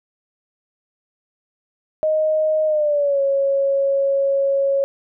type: tone with pitch glide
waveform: sine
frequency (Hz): 622.3 to 551.2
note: D#5 to C#5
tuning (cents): 0 to -10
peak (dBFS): -15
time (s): 2.03-4.84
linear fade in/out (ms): 0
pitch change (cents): -210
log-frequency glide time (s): 2.66-3.21
effects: none